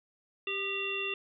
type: harmonic tone with a mistuned harmonic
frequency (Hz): 392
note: G4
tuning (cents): 0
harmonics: 1 / 3 / 5 / 7 / 9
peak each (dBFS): -38 / -43 / -45 / -33 / -41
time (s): 0.47-1.14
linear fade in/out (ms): 2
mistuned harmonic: 3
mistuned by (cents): +52
effects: none